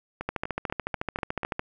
two click trains, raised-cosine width 0.5 ms, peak -17 / -13 dBFS, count 6 / 19, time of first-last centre 0.21-1.432 / 0.29-1.594 s, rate 4.09 / 13.8 Hz, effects none

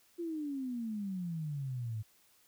sine exponential sweep, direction down, 349.8 to 105.7 Hz, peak -35 dBFS, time 0.18-2.03 s, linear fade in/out 20 ms, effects white hiss -67 dBFS RMS until 2.47 s

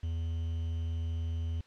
triangle tone with quantisation, 82.41 Hz, E2, in tune, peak -29 dBFS, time 0.03-1.61 s, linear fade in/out 5 ms, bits 9, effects white hiss -63 dBFS RMS until 1.66 s + low-pass 4000 Hz 12 dB/octave

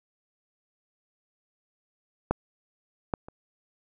clicks, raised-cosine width 1 ms, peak -9 / -12 / -28 dBFS, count 3, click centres 2.31 / 3.138 / 3.285 s, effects none

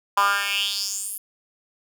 10% pulse tone with high-pass filter sweep, 200.3 Hz, G3, 38 cents sharp, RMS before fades -24 dBFS, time 0.17-1.18 s, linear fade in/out 5 ms, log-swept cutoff 1000 to 12000 Hz, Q 4.6, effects none

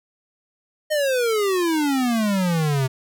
square exponential sweep, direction down, 622.3 to 128 Hz, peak -19 dBFS, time 0.9-2.88 s, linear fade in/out 20 ms, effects none

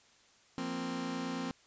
sawtooth chord, F suspended fourth, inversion none, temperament just, 174.61 / 232.8 / 261.9 Hz, F3 / Bb3 / C4, 0 / -2 / +2 cents, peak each -38 / -37 / -33 dBFS, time 0.58-1.51 s, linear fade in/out 0 ms, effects white hiss -64 dBFS RMS until 1.66 s + resampled to 16000 Hz

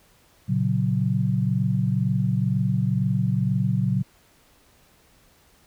sine chord, F# major, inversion first, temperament equal, 116.54 / 138.59 / 185 Hz, A#2 / C#3 / F#3, 0 / 0 / 0 cents, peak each -24 dBFS, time 0.48-4.03 s, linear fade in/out 20 ms, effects pink hiss -58 dBFS RMS until 5.66 s

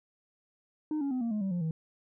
sine tone with pitch steps, 306.2 / 279.2 / 254.5 / 232.1 / 211.6 / 192.89 / 175.87 / 160.34 Hz, D#4 / C#4 / C4 / A#3 / G#3 / G3 / F3 / E3, -28 / +13 / -48 / -7 / +33 / -28 / +12 / -48 cents, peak -26 dBFS, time 0.91-1.71 s, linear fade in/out 2 ms, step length 100 ms, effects tanh soft clip ceiling -28 dBFS

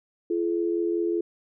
sine tone pair together, 341.7 / 426.9 Hz, F4 / G#4, -38 / +48 cents, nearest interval major third, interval 386 cents, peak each -24 / -28 dBFS, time 0.3-1.21 s, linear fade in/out 5 ms, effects none

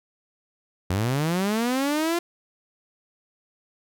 sawtooth linear sweep, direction up, 86 to 349.2 Hz, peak -18 dBFS, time 0.9-2.19 s, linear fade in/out 5 ms, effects none

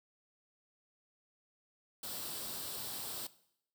white noise with comb filter, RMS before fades -42 dBFS, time 2.03-3.27 s, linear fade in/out 5 ms, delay 0.23 ms, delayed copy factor +0.55, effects noise-tail reverb RT60 0.7 s tail -18 dB re dry + high-pass 80 Hz 12 dB/octave

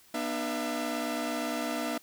sawtooth tone cluster, 243.4 / 301.3 / 671 Hz, B3 / D4 / E5, -25 / +44 / +31 cents, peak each -31 dBFS, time 0.14-1.98 s, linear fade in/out 5 ms, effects white hiss -59 dBFS RMS until 2.02 s

